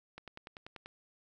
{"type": "click train", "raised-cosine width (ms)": 0.3, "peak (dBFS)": -30, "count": 8, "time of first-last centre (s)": [0.18, 0.86], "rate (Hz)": 10.3, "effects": []}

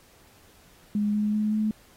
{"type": "tone with pitch steps", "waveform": "sine", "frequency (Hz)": [207.7, 210.1, 212.6, 215], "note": ["G#3", "G#3", "G#3", "A3"], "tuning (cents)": [0, 20, 41, -40], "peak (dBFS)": -22, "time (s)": [0.95, 1.71], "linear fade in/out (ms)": 2, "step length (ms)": 190, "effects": ["pink hiss -57 dBFS RMS until 1.96 s", "AAC 48 kbps"]}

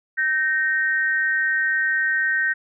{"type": "tone pair together", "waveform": "sine", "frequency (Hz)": [1548, 1858], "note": ["G6", "A#6"], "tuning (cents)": [-22, -6], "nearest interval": "minor third", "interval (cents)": 316, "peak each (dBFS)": -21, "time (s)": [0.17, 2.54], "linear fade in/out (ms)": 20, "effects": []}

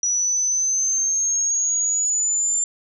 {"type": "exponential sweep", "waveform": "sine", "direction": "up", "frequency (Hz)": [5850, 7220], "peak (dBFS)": -18, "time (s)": [0.03, 2.64], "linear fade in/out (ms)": 2, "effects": []}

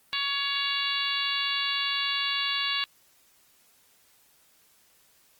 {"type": "harmonic tone with a mistuned harmonic", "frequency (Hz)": 560, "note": "C#5", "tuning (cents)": 18, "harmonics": [2, 3, 4, 5, 6, 7, 8], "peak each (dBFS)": [-35, -35, -35, -31, -32, -33, -36], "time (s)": [0.13, 2.84], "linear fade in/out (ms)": 0, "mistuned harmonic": 6, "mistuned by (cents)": 37, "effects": ["white hiss -62 dBFS RMS until 5.39 s", "Opus 32 kbps"]}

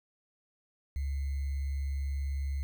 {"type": "tone with sample-and-hold", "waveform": "sine", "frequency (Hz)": 69.3, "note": "C#2", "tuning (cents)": 0, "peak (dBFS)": -30, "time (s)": [0.96, 2.63], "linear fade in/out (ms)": 0, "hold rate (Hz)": 2100, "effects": []}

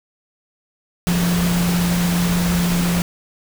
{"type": "tone in noise", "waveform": "sine", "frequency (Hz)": 174.61, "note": "F3", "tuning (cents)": 0, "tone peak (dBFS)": -16, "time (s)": [1.07, 3.02], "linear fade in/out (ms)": 0, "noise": "pink", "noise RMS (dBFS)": -24, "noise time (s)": [1.07, 3.02], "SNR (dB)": 5, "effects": []}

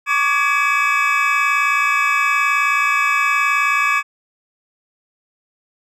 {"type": "tone cluster", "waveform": "triangle", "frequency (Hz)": [1124, 1183, 1677, 2290, 2570], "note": ["C#6", "D6", "G#6", "D7", "E7"], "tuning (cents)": [24, 12, 16, -44, -45], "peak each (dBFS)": -19, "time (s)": [0.06, 4.03], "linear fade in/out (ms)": 50, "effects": []}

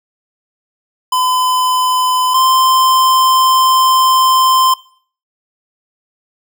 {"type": "tone pair in turn", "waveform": "square", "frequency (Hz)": [1014, 1039.5], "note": ["B5", "C6"], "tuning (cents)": [45, -12], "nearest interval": "unison", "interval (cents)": 43, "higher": "second", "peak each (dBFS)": [-12, -9], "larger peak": "second", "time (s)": [[1.12, 2.34], [2.34, 4.74]], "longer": "second", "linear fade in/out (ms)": 5, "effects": ["noise-tail reverb RT60 0.5 s tail -21 dB re dry"]}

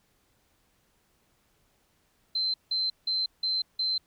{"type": "tone bursts", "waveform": "sine", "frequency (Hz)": 4095, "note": "C8", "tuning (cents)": -38, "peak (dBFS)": -25, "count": 5, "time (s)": [2.35, 3.98], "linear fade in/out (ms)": 5, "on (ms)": 190, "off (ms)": 170, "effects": ["pink hiss -69 dBFS RMS until 4.06 s"]}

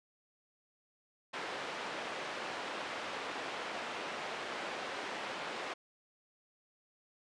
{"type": "band-pass noise", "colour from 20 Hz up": "pink", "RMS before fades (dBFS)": -41, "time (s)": [1.33, 5.74], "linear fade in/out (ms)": 10, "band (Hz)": [440, 3100], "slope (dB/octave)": 12, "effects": ["resampled to 22050 Hz"]}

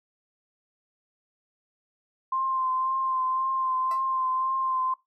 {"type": "tone with vibrato", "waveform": "sine", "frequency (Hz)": 1046.5, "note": "C6", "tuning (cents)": 0, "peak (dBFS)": -24, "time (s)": [2.32, 4.94], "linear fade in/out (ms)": 5, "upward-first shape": "triangle", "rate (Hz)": 1.9, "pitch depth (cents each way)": 25}
{"type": "tone with exponential decay", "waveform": "20% pulse", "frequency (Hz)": 662, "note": "E5", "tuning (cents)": 7, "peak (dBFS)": -33, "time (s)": [3.91, 4.06], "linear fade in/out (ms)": 2, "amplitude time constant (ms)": 32}
{"effects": ["noise-tail reverb RT60 0.2 s tail -20 dB re dry"]}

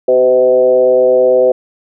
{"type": "tone with frequency modulation", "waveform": "sine", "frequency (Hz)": 509, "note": "C5", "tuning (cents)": -48, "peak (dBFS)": -6, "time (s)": [0.08, 1.52], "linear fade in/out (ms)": 5, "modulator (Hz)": 127, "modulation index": 0.85, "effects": []}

